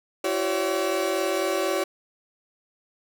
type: tone cluster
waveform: 35% pulse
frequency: 336.3 / 380.4 / 532 / 570 Hz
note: E4 / F#4 / C5 / C#5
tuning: +35 / +48 / +29 / +48 cents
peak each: -28 / -26 / -33 / -25 dBFS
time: 0.24-1.84 s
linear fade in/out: 5 ms
effects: none